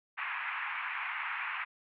white band-pass noise, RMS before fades -37 dBFS, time 0.17-1.65 s, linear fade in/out 20 ms, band 890 to 2500 Hz, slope 48 dB/octave, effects none

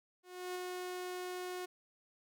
sawtooth tone with ADSR envelope, 362.9 Hz, F#4, 34 cents flat, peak -34 dBFS, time 0.23-1.66 s, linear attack 320 ms, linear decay 19 ms, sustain -2 dB, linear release 12 ms, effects none

